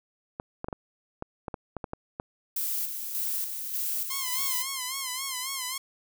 clicks, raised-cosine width 1 ms, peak -19 dBFS, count 11, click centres 0.399 / 0.644 / 0.685 / 0.728 / 1.224 / 1.482 / 1.542 / 1.767 / 1.842 / 1.934 / 2.199 s
violet noise with tremolo, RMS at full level -30 dBFS, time 2.56-4.63 s, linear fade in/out 5 ms, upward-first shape square, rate 1.7 Hz, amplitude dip 45%
5% pulse tone with vibrato, 1047 Hz, C6, 1 cent sharp, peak -19 dBFS, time 4.1-5.78 s, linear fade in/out 5 ms, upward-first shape sine, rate 3.7 Hz, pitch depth 85 cents each way
effects none

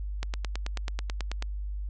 click train, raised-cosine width 0.2 ms, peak -16 dBFS, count 12, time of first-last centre 0.23-1.424 s, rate 9.21 Hz, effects added 50 Hz sine -31 dBFS peak until 1.89 s + resampled to 24000 Hz

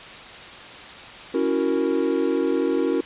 triangle chord, F# dominant seventh, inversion second, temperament equal, 277.2 / 329.6 / 370 / 466.2 Hz, C#4 / E4 / F#4 / A#4, 0 / 0 / 0 / 0 cents, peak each -23 dBFS, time 1.34-3.01 s, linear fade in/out 5 ms, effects white hiss -39 dBFS RMS until 3.05 s + resampled to 8000 Hz

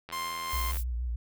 click train, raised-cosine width 0.3 ms, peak -26 dBFS, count 58, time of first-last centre 0.09-0.769 s, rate 83.9 Hz
sawtooth tone with tremolo, 1052 Hz, C6, 9 cents sharp, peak -28 dBFS, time 0.12-0.72 s, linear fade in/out 10 ms, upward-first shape sine, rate 2.9 Hz, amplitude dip 25%
violet noise, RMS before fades -38 dBFS, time 0.48-0.84 s, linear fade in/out 50 ms
sine tone with vibrato, 60.1 Hz, B1, 46 cents flat, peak -29 dBFS, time 0.53-1.16 s, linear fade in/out 5 ms, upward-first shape sine, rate 6.4 Hz, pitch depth 67 cents each way
effects none

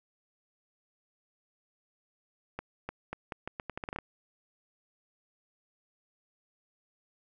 accelerating click train, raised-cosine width 0.5 ms, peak -21 dBFS, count 13, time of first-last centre 2.59-3.987 s, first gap 300 ms, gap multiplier 0.8, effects none

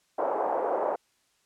pink band-pass noise, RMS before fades -28 dBFS, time 0.18-0.96 s, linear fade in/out 10 ms, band 460 to 910 Hz, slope 24 dB/octave, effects white hiss -69 dBFS RMS until 1.45 s + low-pass 9000 Hz 12 dB/octave

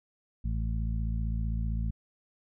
harmonic tone, 55.5 Hz, A1, 16 cents sharp, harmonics 1 / 2 / 3 / 4, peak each -29 / -35 / -39 / -41 dBFS, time 0.44-1.91 s, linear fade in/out 10 ms, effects none

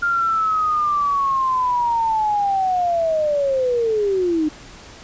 sine linear sweep, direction down, 1406 to 298.8 Hz, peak -16 dBFS, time 0.02-4.49 s, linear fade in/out 10 ms, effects pink hiss -41 dBFS RMS until 5.03 s + resampled to 16000 Hz

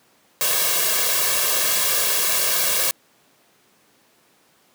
white noise with comb filter, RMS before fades -20 dBFS, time 0.41-2.91 s, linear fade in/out 0 ms, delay 1.8 ms, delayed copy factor +1, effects pink hiss -58 dBFS RMS until 4.74 s + high-pass 200 Hz 12 dB/octave

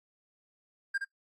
triangle tone with echo, 1602 Hz, G6, 37 cents sharp, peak -26 dBFS, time 0.94-0.98 s, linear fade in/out 10 ms, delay 68 ms, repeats 1, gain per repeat -5 dB, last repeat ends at 1.048 s, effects noise-tail reverb RT60 0.1 s tail -19 dB re dry + AAC 32 kbps

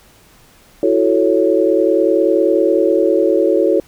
sine chord, F# minor seventh, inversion third, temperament equal, 329.6 / 370 / 440 / 554.4 Hz, E4 / F#4 / A4 / C#5, 0 / 0 / 0 / 0 cents, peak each -16 dBFS, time 0.83-3.8 s, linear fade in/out 2 ms, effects pink hiss -48 dBFS RMS until 3.87 s

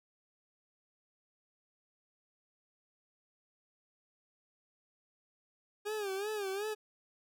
40% pulse tone with vibrato, 406.3 Hz, G#4, 38 cents flat, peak -34 dBFS, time 5.85-6.75 s, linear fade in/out 20 ms, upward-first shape sine, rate 2.7 Hz, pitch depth 110 cents each way, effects none

